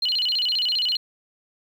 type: tone with vibrato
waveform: sine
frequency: 3520 Hz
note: A7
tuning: in tune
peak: -20 dBFS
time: 0.02-0.97 s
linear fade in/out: 5 ms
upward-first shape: square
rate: 15 Hz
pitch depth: 300 cents each way
effects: 8-bit